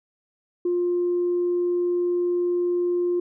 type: tone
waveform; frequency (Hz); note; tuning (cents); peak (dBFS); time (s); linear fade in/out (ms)
sine; 352.5; F4; +16; -19; 0.65-3.2; 5
effects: tanh soft clip ceiling -16 dBFS